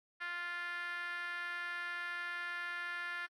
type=tone with band-pass filter; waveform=5% pulse; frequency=349.2 Hz; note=F4; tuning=in tune; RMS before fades=-41 dBFS; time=0.2-3.27 s; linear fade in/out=20 ms; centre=1600 Hz; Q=4.1; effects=AAC 48 kbps

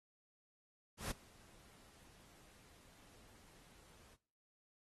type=noise with ADSR envelope; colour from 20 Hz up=pink; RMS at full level=-41 dBFS; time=0.97-4.17 s; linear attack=140 ms; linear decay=10 ms; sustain=-24 dB; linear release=40 ms; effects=noise-tail reverb RT60 0.5 s tail -20 dB re dry + AAC 32 kbps

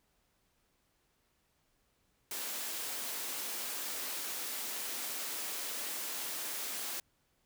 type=high-pass noise; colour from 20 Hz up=white; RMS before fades=-39 dBFS; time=2.31-7 s; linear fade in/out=2 ms; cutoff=220 Hz; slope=24 dB/octave; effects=pink hiss -75 dBFS RMS until 7.45 s

